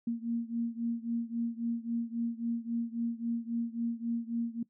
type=beating tone pair; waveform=sine; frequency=231.6 / 235.3 Hz; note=A#3 / A#3; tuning=-11 / +16 cents; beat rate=3.7 Hz; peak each=-33 / -35 dBFS; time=0.07-4.63 s; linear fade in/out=5 ms; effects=noise-tail reverb RT60 0.1 s tail -19 dB re dry